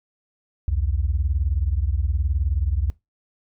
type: beating tone pair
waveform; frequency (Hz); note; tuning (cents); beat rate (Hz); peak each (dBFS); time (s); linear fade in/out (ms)
sine; 63 / 82; B1 / E2; +35 / -9; 19; -21 / -22; 0.68-2.9; 0
effects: noise-tail reverb RT60 0.2 s tail -21 dB re dry + tanh soft clip ceiling -12 dBFS